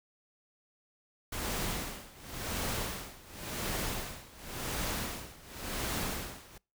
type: noise with tremolo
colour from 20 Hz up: pink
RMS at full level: -34 dBFS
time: 1.32-6.58 s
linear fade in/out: 5 ms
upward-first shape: sine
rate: 0.92 Hz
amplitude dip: 90%
effects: noise-tail reverb RT60 0.3 s tail -26 dB re dry